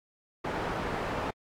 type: low-pass noise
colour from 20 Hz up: white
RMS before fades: -33 dBFS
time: 0.44-1.31 s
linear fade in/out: 10 ms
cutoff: 1000 Hz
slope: 12 dB/octave
effects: AAC 64 kbps